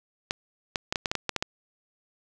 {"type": "clicks", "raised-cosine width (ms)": 0.2, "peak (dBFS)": -9, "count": 10, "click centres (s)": [0.309, 0.758, 0.925, 0.958, 1.058, 1.115, 1.153, 1.293, 1.363, 1.425], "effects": []}